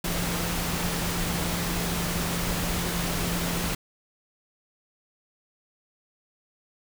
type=tone in noise; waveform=sine; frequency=172.7 Hz; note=F3; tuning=19 cents flat; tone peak=-31 dBFS; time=0.04-3.75 s; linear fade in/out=5 ms; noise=pink; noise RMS=-29 dBFS; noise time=0.04-3.75 s; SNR=-5 dB; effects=none